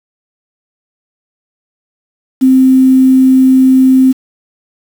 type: tone with quantisation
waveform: sine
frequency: 261.2 Hz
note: C4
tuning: 3 cents flat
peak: -3 dBFS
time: 2.41-4.13 s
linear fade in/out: 20 ms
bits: 5
effects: none